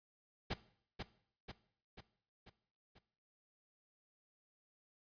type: noise with echo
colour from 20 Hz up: pink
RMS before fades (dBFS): -38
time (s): 0.5-0.54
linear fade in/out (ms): 10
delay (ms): 490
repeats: 5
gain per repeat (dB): -5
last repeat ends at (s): 2.99
effects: noise-tail reverb RT60 0.6 s tail -17 dB re dry + resampled to 11025 Hz